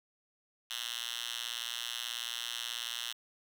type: tone with high-pass filter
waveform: 5% pulse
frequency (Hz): 118.4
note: A#2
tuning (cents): +27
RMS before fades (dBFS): -39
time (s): 0.7-3.13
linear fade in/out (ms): 10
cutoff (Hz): 2800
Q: 2.4
effects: none